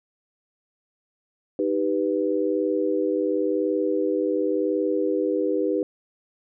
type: chord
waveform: sine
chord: Eb augmented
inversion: none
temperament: equal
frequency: 311.1 / 392 / 493.9 Hz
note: Eb4 / G4 / B4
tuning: 0 / 0 / 0 cents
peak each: -25 dBFS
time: 1.59-5.83 s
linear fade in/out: 2 ms
effects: none